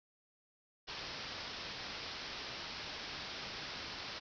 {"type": "low-pass noise", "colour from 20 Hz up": "white", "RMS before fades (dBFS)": -45, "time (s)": [0.87, 4.2], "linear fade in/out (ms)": 20, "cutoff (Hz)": 5500, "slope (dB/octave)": 96, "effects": []}